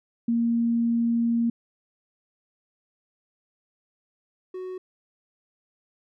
sine / triangle tone pair in turn, 233.1 / 370 Hz, A#3 / F#4, 0 / 0 cents, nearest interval minor sixth, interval 800 cents, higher second, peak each -20 / -30 dBFS, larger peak first, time 0.28-1.5 / 4.54-4.78 s, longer first, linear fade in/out 5 ms, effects none

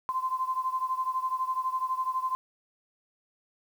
sine beating tone pair, 1032 / 1044 Hz, C6 / C6, -24 / -4 cents, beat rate 12 Hz, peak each -29 / -32 dBFS, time 0.09-2.35 s, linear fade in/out 0 ms, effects 9-bit

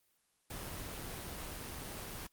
pink noise with amplitude modulation, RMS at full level -42 dBFS, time 0.5-2.27 s, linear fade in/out 5 ms, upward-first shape sine, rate 145 Hz, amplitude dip 30%, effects white hiss -75 dBFS RMS until 2.32 s + Opus 24 kbps

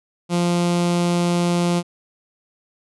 sawtooth tone with notch filter, 174.1 Hz, F3, 5 cents flat, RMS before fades -19 dBFS, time 0.29-1.83 s, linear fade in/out 50 ms, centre 1700 Hz, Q 1.9, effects resampled to 24000 Hz

